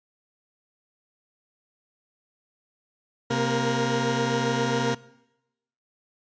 20% pulse tone cluster, 130.7 / 231.6 / 470.7 Hz, C3 / A#3 / A#4, -1 / -11 / +17 cents, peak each -22 dBFS, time 3.3-4.95 s, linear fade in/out 10 ms, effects noise-tail reverb RT60 0.9 s tail -21 dB re dry + resampled to 16000 Hz

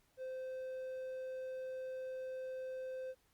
triangle tone, 518 Hz, C5, 17 cents flat, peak -39 dBFS, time 0.17-3.15 s, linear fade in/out 50 ms, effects pink hiss -74 dBFS RMS until 3.33 s + Opus 48 kbps

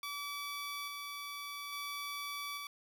15% pulse tone with tremolo, 1150 Hz, D6, 37 cents flat, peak -33 dBFS, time 0.03-2.67 s, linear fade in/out 2 ms, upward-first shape square, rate 0.59 Hz, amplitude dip 25%, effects none

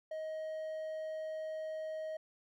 triangle tone, 629 Hz, D#5, 19 cents sharp, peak -36 dBFS, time 0.11-2.17 s, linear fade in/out 5 ms, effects none

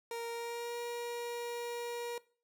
30% pulse tone with pitch glide, 466.2 to 475.7 Hz, A#4 to A#4, 0 to +35 cents, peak -35 dBFS, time 0.11-2.18 s, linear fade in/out 2 ms, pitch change +35 cents, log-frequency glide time 0.29-0.78 s, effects noise-tail reverb RT60 0.4 s tail -20 dB re dry

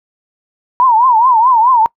sine tone with vibrato, 957 Hz, A#5, 45 cents sharp, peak -6 dBFS, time 0.8-1.86 s, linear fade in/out 0 ms, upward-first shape triangle, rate 4.7 Hz, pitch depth 190 cents each way, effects noise-tail reverb RT60 0.1 s tail -24 dB re dry

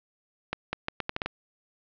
accelerating click train, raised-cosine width 0.3 ms, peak -12 dBFS, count 8, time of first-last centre 0.53-1.26 s, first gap 200 ms, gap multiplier 0.77, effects low-pass 4000 Hz 12 dB/octave

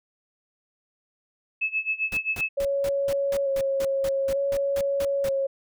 sine tone with tremolo, 2600 Hz, E7, 24 cents flat, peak -21 dBFS, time 1.61-2.49 s, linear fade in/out 10 ms, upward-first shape sine, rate 7.6 Hz, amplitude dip 90%
pink noise bursts, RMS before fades -36 dBFS, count 14, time 2.12-5.29 s, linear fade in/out 2 ms, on 50 ms, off 190 ms
sine tone with vibrato, 551 Hz, C#5, 11 cents flat, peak -22 dBFS, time 2.57-5.47 s, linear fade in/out 10 ms, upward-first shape square, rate 0.56 Hz, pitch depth 18 cents each way
effects none

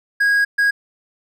triangle tone bursts at uneven times, 1644 Hz, G#6, 18 cents flat, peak -11 dBFS, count 2, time 0.2-0.45 / 0.58-0.71 s, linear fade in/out 10 ms, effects none

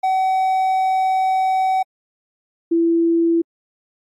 triangle / sine tone pair in turn, 757 / 334.3 Hz, F#5 / E4, +39 / +24 cents, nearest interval octave + major second, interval 1415 cents, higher first, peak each -13 dBFS, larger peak neither, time 0.03-1.83 / 2.71-3.42 s, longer first, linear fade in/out 10 ms, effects AAC 64 kbps

